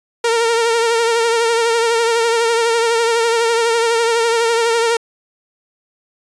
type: tone with vibrato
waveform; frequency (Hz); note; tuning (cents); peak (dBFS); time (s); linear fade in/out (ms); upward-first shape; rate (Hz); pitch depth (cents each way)
sawtooth; 461.5; A#4; -17; -9; 0.24-4.97; 5; triangle; 12; 50
effects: resampled to 22050 Hz